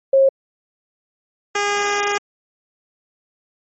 sine / 10% pulse tone pair in turn, 540 / 408.1 Hz, C#5 / G#4, -45 / -30 cents, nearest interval perfect fourth, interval 485 cents, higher first, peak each -9 dBFS, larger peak neither, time 0.13-0.29 / 1.55-2.18 s, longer second, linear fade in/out 5 ms, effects MP3 32 kbps

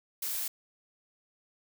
blue noise, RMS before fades -34 dBFS, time 0.22-0.48 s, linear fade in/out 5 ms, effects none

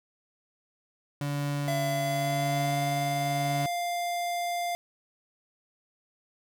35% pulse tone with tremolo, 143.8 Hz, D3, 36 cents flat, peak -26 dBFS, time 1.21-3.66 s, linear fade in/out 2 ms, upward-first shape triangle, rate 0.9 Hz, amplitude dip 30%
square tone with pitch glide, 675 to 698.4 Hz, E5 to F5, +41 to 0 cents, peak -29 dBFS, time 1.68-4.75 s, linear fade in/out 0 ms, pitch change +59 cents, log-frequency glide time 1.88-2.8 s
effects none

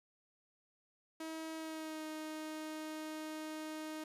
sawtooth tone with pitch glide, 320 to 311.1 Hz, D#4 to D#4, +49 to 0 cents, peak -38 dBFS, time 1.2-4.04 s, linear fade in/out 5 ms, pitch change -49 cents, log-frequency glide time 1.57-2.05 s, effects resampled to 32000 Hz + 11-bit

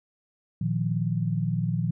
sine chord, Bb suspended fourth, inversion none, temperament just, 116.54 / 155.39 / 174.81 Hz, Bb2 / Eb3 / F3, 0 / -2 / +2 cents, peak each -28 dBFS, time 0.61-1.91 s, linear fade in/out 5 ms, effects none

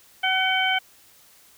harmonic tone with a mistuned harmonic, 753 Hz, F#5, 30 cents sharp, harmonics 1 / 2 / 3 / 4, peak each -25 / -25 / -25 / -25 dBFS, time 0.23-0.79 s, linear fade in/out 10 ms, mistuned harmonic 4, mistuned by +39 cents, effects white hiss -54 dBFS RMS until 1.57 s

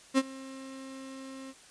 35% pulse tone with ADSR envelope, 266.4 Hz, C4, 31 cents sharp, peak -18 dBFS, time 0.14-1.54 s, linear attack 39 ms, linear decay 41 ms, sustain -22 dB, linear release 43 ms, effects white hiss -55 dBFS RMS until 1.7 s + resampled to 22050 Hz

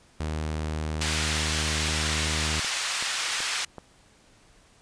sawtooth tone, 77.5 Hz, D#2, 6 cents flat, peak -24 dBFS, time 0.2-2.6 s, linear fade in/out 0 ms
pink band-pass noise, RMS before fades -29 dBFS, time 1.01-3.65 s, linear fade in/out 5 ms, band 1600 to 7900 Hz, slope 12 dB/octave
click train, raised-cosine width 1 ms, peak -24 dBFS, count 7, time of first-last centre 1.51-3.783 s, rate 2.64 Hz
effects pink hiss -58 dBFS RMS until 4.81 s + resampled to 22050 Hz

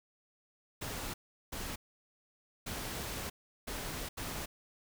pink noise bursts at uneven times, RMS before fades -40 dBFS, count 5, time 0.81-1.14 / 1.52-1.76 / 2.66-3.3 / 3.67-4.09 / 4.17-4.46 s, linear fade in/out 10 ms, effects none

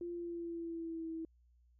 sine tone with pitch glide, 346.4 to 325.1 Hz, F4 to E4, -14 to -24 cents, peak -39 dBFS, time 0.01-1.25 s, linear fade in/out 2 ms, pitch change -110 cents, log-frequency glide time 0.12-1.09 s, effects added 60 Hz sine -65 dBFS peak until 1.79 s

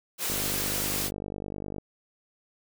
white high-pass noise, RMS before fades -30 dBFS, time 0.18-1.11 s, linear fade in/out 50 ms, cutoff 150 Hz, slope 12 dB/octave
click train, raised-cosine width 2 ms, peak -22 dBFS, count 75, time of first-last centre 0.3-1.783 s, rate 49.9 Hz
effects none

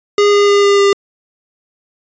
square tone with pitch steps, 410 / 407.4 / 404.8 / 402.3 / 399.7 Hz, G#4 / G#4 / G#4 / G4 / G4, -22 / -33 / -44 / +45 / +34 cents, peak -8 dBFS, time 0.18-0.93 s, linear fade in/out 2 ms, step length 150 ms, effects resampled to 16000 Hz

